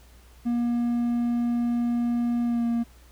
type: tone with pitch glide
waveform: triangle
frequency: 238.3 to 234.3 Hz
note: A#3 to A#3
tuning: +38 to +9 cents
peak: -20 dBFS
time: 0.45-2.84 s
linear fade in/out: 20 ms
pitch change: -29 cents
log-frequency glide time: 2.44-2.65 s
effects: added 60 Hz sine -50 dBFS peak until 3.11 s + pink hiss -57 dBFS RMS until 3.11 s